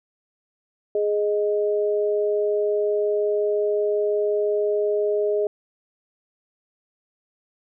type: tone pair together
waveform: sine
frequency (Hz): 416.7 / 622.3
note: G#4 / D#5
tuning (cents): +6 / 0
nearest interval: perfect fifth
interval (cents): 694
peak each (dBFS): -20 / -25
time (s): 0.95-5.47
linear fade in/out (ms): 2
effects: none